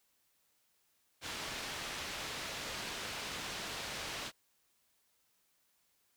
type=low-pass noise; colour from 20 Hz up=white; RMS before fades=-42 dBFS; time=1.21-4.32 s; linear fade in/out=50 ms; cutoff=4300 Hz; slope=12 dB/octave; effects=white hiss -75 dBFS RMS until 6.16 s